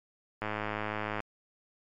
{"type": "click train", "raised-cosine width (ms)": 0.5, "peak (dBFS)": -18, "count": 84, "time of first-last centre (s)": [0.42, 1.203], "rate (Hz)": 106, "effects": ["MP3 64 kbps"]}